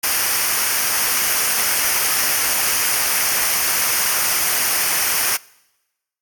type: noise with comb filter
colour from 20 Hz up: white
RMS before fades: -18 dBFS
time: 0.03-5.37 s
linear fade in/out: 10 ms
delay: 0.26 ms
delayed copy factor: -0.6
effects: noise-tail reverb RT60 1.0 s tail -24 dB re dry + AAC 64 kbps